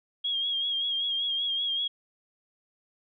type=tone with vibrato; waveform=sine; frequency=3268 Hz; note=G#7; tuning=29 cents flat; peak=-26 dBFS; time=0.24-1.88 s; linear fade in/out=10 ms; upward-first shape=sine; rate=5.2 Hz; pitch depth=44 cents each way; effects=none